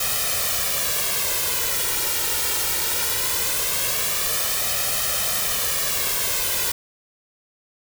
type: noise with flanger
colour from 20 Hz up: white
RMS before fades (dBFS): -23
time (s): 0-6.72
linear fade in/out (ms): 5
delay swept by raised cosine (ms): 1.6 to 2.16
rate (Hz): 0.2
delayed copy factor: +0.65
effects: none